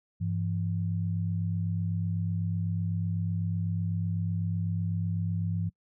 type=tone pair together; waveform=sine; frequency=100 / 167.99 Hz; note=G2 / E3; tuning=+35 / +33 cents; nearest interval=major sixth; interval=898 cents; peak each=-29 / -31 dBFS; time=0.2-5.7 s; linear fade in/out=20 ms; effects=noise-tail reverb RT60 0.1 s tail -26 dB re dry